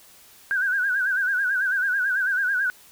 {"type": "tone with vibrato", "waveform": "sine", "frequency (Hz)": 1545, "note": "G6", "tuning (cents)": -26, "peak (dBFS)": -20, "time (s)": [0.51, 2.7], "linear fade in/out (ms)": 0, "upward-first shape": "sine", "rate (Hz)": 9.1, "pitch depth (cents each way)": 98, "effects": ["white hiss -51 dBFS RMS until 2.91 s"]}